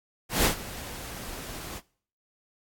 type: noise with ADSR envelope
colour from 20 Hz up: pink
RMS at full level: -21 dBFS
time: 0.29-1.81 s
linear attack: 150 ms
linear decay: 110 ms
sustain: -18 dB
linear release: 36 ms
effects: noise-tail reverb RT60 0.5 s tail -22 dB re dry + AAC 64 kbps